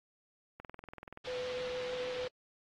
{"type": "click train", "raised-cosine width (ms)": 0.5, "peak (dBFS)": -31, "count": 13, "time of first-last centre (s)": [0.6, 1.174], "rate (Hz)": 20.9}
{"type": "low-pass noise", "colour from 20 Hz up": "white", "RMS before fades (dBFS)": -47, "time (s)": [1.24, 2.28], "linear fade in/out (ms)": 10, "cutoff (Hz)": 4100, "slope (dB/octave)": 24}
{"type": "tone with vibrato", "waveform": "sine", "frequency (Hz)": 501, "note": "B4", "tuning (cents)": 25, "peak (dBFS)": -36, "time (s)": [1.27, 2.28], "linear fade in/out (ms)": 5, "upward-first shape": "triangle", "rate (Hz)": 6.4, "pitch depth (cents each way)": 11}
{"effects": ["AAC 32 kbps"]}